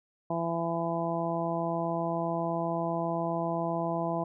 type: harmonic tone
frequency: 167.6 Hz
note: E3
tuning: 29 cents sharp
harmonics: 1 / 2 / 3 / 4 / 5 / 6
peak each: -34 / -35 / -39 / -32 / -37 / -37 dBFS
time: 0.3-4.24 s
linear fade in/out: 5 ms
effects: none